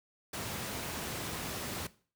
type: noise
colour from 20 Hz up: pink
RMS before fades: -38 dBFS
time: 0.33-1.87 s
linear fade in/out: 5 ms
effects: noise-tail reverb RT60 0.4 s tail -18 dB re dry + high-pass 80 Hz 12 dB/octave